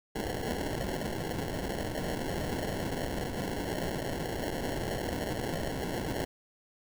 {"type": "noise with sample-and-hold", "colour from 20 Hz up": "violet", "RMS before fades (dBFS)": -34, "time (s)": [0.15, 6.25], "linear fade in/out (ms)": 10, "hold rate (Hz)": 1225, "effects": []}